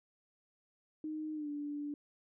sine tone with pitch glide, 309.2 to 291.8 Hz, D#4 to D4, -11 to -11 cents, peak -37 dBFS, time 1.04-1.94 s, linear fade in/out 2 ms, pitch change -100 cents, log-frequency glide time 1.34-1.49 s, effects none

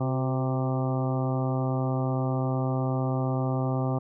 harmonic tone with a mistuned harmonic, 130.81 Hz, C3, in tune, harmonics 1 / 2 / 3 / 4 / 5 / 6 / 7 / 8 / 9, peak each -26 / -31 / -36 / -36 / -36 / -37 / -42 / -44 / -40 dBFS, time 0-3.99 s, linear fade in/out 10 ms, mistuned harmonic 3, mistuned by -37 cents, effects none

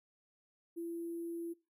sine tone with sample-and-hold, 337.3 Hz, E4, 40 cents sharp, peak -38 dBFS, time 0.76-1.54 s, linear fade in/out 20 ms, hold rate 11025 Hz, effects noise-tail reverb RT60 0.3 s tail -22 dB re dry

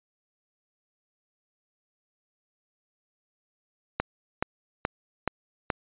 click train, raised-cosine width 0.5 ms, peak -9 dBFS, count 5, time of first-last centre 4-5.702 s, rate 2.35 Hz, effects resampled to 8000 Hz

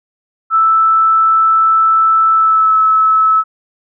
sine tone with pitch glide, 1318.5 to 1300.3 Hz, E6 to E6, 0 to -24 cents, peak -7 dBFS, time 0.5-3.44 s, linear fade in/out 50 ms, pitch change -24 cents, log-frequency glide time 2.33-2.76 s, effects none

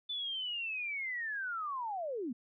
sine linear sweep, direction down, 3520 to 216.3 Hz, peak -35 dBFS, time 0.09-2.33 s, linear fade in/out 10 ms, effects none

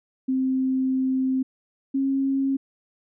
sine tone pair in turn, 261.6 / 271 Hz, C4 / C#4, 0 / -39 cents, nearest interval minor second, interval 61 cents, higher second, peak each -20 dBFS, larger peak neither, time 0.28-1.43 / 1.94-2.57 s, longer first, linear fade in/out 10 ms, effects none

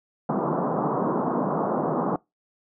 pink band-pass noise, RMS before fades -25 dBFS, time 0.29-2.16 s, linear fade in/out 2 ms, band 150 to 1200 Hz, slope 48 dB/octave, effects noise-tail reverb RT60 0.2 s tail -24 dB re dry

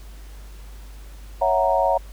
sine chord, F# dominant seventh, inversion second, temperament equal, 554.4 / 659.3 / 740 / 932.3 Hz, C#5 / E5 / F#5 / A#5, 0 / 0 / 0 / 0 cents, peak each -22 dBFS, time 1.41-1.98 s, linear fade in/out 10 ms, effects added 50 Hz sine -37 dBFS peak until 2.12 s + pink hiss -50 dBFS RMS until 2.12 s

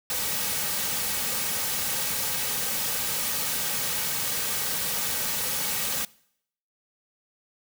white noise with comb filter, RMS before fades -28 dBFS, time 0.1-6.05 s, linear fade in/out 2 ms, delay 2.9 ms, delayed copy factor -0.55, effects noise-tail reverb RT60 0.7 s tail -23 dB re dry

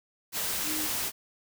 sine tone in noise, 308 Hz, D#4, 17 cents flat, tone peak -36 dBFS, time 0.63-0.89 s, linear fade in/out 50 ms, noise white, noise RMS -31 dBFS, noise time 0.32-1.12 s, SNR -8 dB, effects none

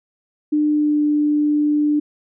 sine tone with pitch glide, 300 to 297.1 Hz, D4 to D4, +37 to +20 cents, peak -14 dBFS, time 0.52-2 s, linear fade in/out 10 ms, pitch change -17 cents, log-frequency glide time 0.69-1.02 s, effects none

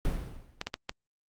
brown noise with exponential decay, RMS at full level -26 dBFS, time 0.05-0.7 s, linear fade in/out 0 ms, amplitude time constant 140 ms
clicks, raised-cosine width 0.2 ms, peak -15 dBFS, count 4, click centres 0.614 / 0.67 / 0.741 / 0.894 s
effects Opus 48 kbps

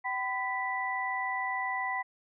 sine tone cluster, 767 / 1006 / 1973 Hz, G5 / B5 / B6, -38 / +32 / -2 cents, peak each -35 / -35 / -33 dBFS, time 0.04-2.03 s, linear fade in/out 20 ms, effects none

